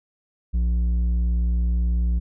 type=tone with low-pass filter; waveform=square; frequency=59.2 Hz; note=A#1; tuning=27 cents sharp; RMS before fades=-21 dBFS; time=0.53-2.2 s; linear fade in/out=20 ms; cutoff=130 Hz; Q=1; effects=none